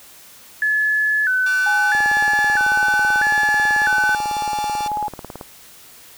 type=tone with vibrato; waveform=sine; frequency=1609 Hz; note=G6; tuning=45 cents sharp; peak=-15 dBFS; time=0.62-4.15 s; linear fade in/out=2 ms; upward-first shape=square; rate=0.77 Hz; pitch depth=110 cents each way
type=chord; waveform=10% pulse; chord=D minor; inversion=second; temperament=equal; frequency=880 / 1174.7 / 1396.9 Hz; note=A5 / D6 / F6; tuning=0 / 0 / 0 cents; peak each=-29 / -25 / -26 dBFS; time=1.46-4.88 s; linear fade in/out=5 ms
type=tone with pitch glide; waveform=sine; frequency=830.6 to 839.3 Hz; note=G#5 to G#5; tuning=0 to +18 cents; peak=-20 dBFS; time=1.66-5.08 s; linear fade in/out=5 ms; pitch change=+18 cents; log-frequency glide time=2.16-4.07 s
type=click train; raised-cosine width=1 ms; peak=-17 dBFS; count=64; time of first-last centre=1.95-5.412 s; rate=18.2 Hz
effects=white hiss -44 dBFS RMS until 6.17 s